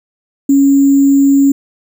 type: tone with sample-and-hold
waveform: sine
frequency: 277.2 Hz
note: C#4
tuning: in tune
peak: -5 dBFS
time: 0.49-1.52 s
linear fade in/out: 5 ms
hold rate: 7350 Hz
effects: none